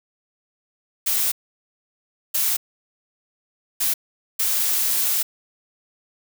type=noise bursts at uneven times; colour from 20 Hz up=blue; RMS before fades=-21 dBFS; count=4; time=1.06-1.32 / 2.34-2.57 / 3.8-3.94 / 4.39-5.23 s; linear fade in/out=10 ms; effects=none